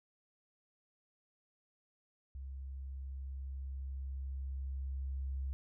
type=tone with level ramp; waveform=sine; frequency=67.1 Hz; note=C2; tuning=44 cents sharp; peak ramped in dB=-42 to -35 dBFS; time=2.35-5.53 s; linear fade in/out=0 ms; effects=none